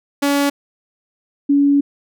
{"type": "tone pair in turn", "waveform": ["sawtooth", "sine"], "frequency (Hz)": [283.3, 283.3], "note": ["C#4", "C#4"], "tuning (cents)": [38, 38], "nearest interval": "unison", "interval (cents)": 0, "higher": "neither", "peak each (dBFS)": -10, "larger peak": "neither", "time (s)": [[0.22, 0.5], [1.49, 1.81]], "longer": "second", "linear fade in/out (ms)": 10, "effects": []}